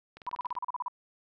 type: click train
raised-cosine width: 0.3 ms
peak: -31 dBFS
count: 9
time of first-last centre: 0.17-0.553 s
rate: 20.9 Hz
type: tone bursts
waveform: sine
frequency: 987.8 Hz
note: B5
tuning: in tune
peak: -30 dBFS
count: 11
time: 0.27-0.882 s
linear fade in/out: 2 ms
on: 22 ms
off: 37 ms
effects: none